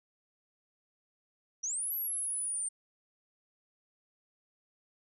sine linear two-way sweep, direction up then down, 5650 to 11840 to 8820 Hz, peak -32 dBFS, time 1.63-2.69 s, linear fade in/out 10 ms, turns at 1.93 s, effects none

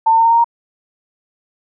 sine tone with pitch steps, 896 / 903.8 / 911.7 / 919.6 / 927.6 / 935.7 Hz, A5 / A5 / A#5 / A#5 / A#5 / A#5, +31 / +46 / -39 / -24 / -9 / +6 cents, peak -8 dBFS, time 0.06-0.444 s, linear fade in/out 10 ms, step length 64 ms, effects none

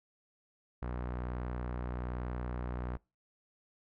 sawtooth tone with low-pass filter, 61.2 Hz, B1, 15 cents flat, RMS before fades -38 dBFS, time 0.82-2.97 s, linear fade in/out 5 ms, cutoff 1400 Hz, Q 1.2, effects noise-tail reverb RT60 0.3 s tail -26 dB re dry

